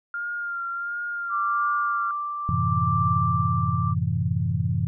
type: tone with vibrato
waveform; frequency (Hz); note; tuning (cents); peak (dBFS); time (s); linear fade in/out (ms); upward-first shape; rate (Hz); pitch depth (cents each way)
sine; 1400; F6; +4; -27; 0.14-2.11; 2; sine; 1.4; 28
type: tone with tremolo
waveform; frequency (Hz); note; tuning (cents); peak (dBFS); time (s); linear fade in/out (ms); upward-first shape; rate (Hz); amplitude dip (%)
sine; 1174.7; D6; 0; -21; 1.29-3.95; 50; triangle; 0.7; 55
type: chord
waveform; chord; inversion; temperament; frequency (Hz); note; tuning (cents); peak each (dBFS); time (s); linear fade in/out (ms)
sine; F# half-diminished seventh; none; equal; 92.5 / 110 / 130.81 / 164.81; F#2 / A2 / C3 / E3; 0 / 0 / 0 / 0; -27; 2.49-4.87; 0
effects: none